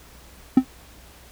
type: tone with exponential decay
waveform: triangle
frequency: 259.4 Hz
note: C4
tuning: 15 cents flat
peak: -4 dBFS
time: 0.57-0.65 s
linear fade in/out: 5 ms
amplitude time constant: 16 ms
effects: added 60 Hz sine -49 dBFS peak until 1.31 s + pink hiss -49 dBFS RMS until 1.31 s